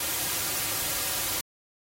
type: noise with comb filter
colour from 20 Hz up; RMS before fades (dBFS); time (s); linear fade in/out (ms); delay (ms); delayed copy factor
white; -29; 0-1.41; 5; 4.6; -0.5
effects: AAC 48 kbps